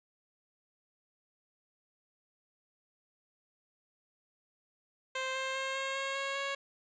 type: tone with pitch steps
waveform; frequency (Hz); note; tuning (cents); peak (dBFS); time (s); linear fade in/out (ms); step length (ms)
10% pulse; 523.3 / 528.2 / 533.1 / 538 / 543 / 548 / 553.1; C5 / C5 / C5 / C5 / C#5 / C#5 / C#5; 0 / +16 / +32 / +48 / -36 / -20 / -4; -25; 5.15-6.55; 5; 200
effects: resampled to 16000 Hz + 11-bit